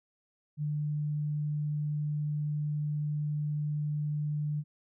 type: tone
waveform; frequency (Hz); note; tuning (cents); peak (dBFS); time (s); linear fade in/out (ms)
sine; 149.1; D3; +27; -29; 0.57-4.64; 50
effects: none